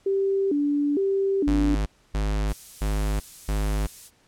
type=tone with vibrato; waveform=sine; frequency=336.4 Hz; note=E4; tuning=35 cents sharp; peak=-20 dBFS; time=0.06-1.75 s; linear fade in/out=5 ms; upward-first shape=square; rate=1.1 Hz; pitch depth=260 cents each way
type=tone bursts; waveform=square; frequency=51.6 Hz; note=G#1; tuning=10 cents flat; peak=-23 dBFS; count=4; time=1.47-3.87 s; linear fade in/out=10 ms; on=390 ms; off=280 ms
type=noise; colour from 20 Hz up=violet; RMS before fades=-37 dBFS; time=2.46-4.11 s; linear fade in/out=50 ms
effects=pink hiss -61 dBFS RMS until 4.27 s + low-pass 9000 Hz 12 dB/octave